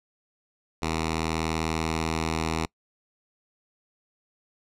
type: tone with notch filter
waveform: 5% pulse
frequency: 80.4 Hz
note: E2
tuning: 43 cents flat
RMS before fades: -28 dBFS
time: 0.82-2.66 s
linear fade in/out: 5 ms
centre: 570 Hz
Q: 1.5
effects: noise-tail reverb RT60 0.1 s tail -26 dB re dry + low-pass 8000 Hz 12 dB/octave